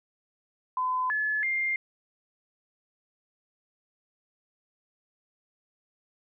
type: tone with pitch steps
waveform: sine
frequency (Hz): 1016 / 1717 / 2109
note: B5 / A6 / C7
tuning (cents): +49 / -43 / +13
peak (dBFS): -25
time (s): 0.77-1.76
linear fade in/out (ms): 2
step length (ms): 330
effects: none